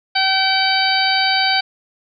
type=harmonic tone; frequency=767 Hz; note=G5; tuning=38 cents flat; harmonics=1 / 2 / 3 / 4 / 5 / 6; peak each=-19 / -21 / -22 / -23 / -24 / -19 dBFS; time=0.15-1.61 s; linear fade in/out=10 ms; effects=none